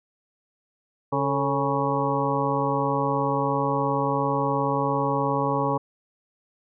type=harmonic tone with a mistuned harmonic; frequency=138.59 Hz; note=C#3; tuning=in tune; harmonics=1 / 2 / 3 / 4 / 6 / 7 / 8; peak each=-29 / -29 / -29 / -29 / -29 / -29 / -29 dBFS; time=1.12-5.78 s; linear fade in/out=10 ms; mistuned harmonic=3; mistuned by=+87 cents; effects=none